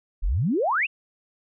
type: exponential sweep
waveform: sine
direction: up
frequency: 32.9 to 2883 Hz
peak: -20 dBFS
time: 0.22-0.87 s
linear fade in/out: 20 ms
effects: none